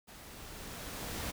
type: noise with level ramp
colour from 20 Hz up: pink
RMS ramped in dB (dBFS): -52 to -38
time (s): 0.07-1.32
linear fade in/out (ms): 20
effects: none